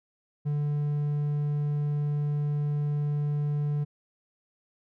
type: tone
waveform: triangle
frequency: 146.83 Hz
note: D3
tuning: in tune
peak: -23 dBFS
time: 0.45-3.85 s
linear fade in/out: 20 ms
effects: none